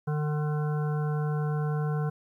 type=harmonic tone; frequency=150.3 Hz; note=D3; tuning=40 cents sharp; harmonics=1 / 3 / 5 / 7 / 9 / 10; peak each=-26 / -36 / -40 / -43 / -45 / -46 dBFS; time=0.07-2.1 s; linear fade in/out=10 ms; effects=11-bit